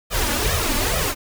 pink noise with flanger, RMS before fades -21 dBFS, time 0.1-1.15 s, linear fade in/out 50 ms, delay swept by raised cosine 1.6 to 3.5 ms, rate 2.3 Hz, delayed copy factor +0.95, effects none

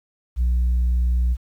sine tone, 60.9 Hz, B1, 24 cents flat, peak -14 dBFS, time 0.36-1.37 s, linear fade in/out 50 ms, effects tanh soft clip ceiling -15 dBFS + 9-bit

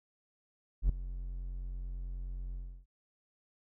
triangle tone with ADSR envelope, 44.64 Hz, F1, 39 cents sharp, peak -19 dBFS, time 0.82-2.86 s, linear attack 73 ms, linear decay 4 ms, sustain -16 dB, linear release 310 ms, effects none

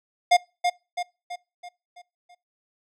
square tone with echo, 710 Hz, F5, 28 cents sharp, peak -14 dBFS, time 0.31-0.37 s, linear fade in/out 10 ms, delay 330 ms, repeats 6, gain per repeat -6 dB, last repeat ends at 2.35 s, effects noise-tail reverb RT60 0.3 s tail -25 dB re dry + low-pass 7000 Hz 12 dB/octave

